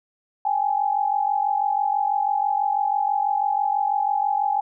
sine tone pair together, 799 / 845.1 Hz, G5 / G#5, +33 / +30 cents, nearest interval minor second, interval 97 cents, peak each -22 dBFS, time 0.45-4.61 s, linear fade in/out 5 ms, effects none

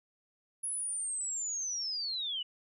sine linear sweep, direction down, 10500 to 2883 Hz, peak -33 dBFS, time 0.63-2.43 s, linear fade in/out 10 ms, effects none

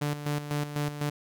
sawtooth tone with tremolo, 146.83 Hz, D3, in tune, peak -23 dBFS, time 0.01-1.1 s, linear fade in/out 10 ms, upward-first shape square, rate 4 Hz, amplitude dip 65%, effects none

